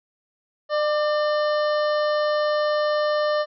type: harmonic tone with a mistuned harmonic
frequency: 600 Hz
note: D5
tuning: 37 cents sharp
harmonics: 1 / 2 / 3 / 5 / 6 / 7 / 8 / 9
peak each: -20 / -27 / -31 / -38 / -44 / -37 / -45 / -43 dBFS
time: 0.69-3.46 s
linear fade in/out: 50 ms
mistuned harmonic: 2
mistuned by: -23 cents
effects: none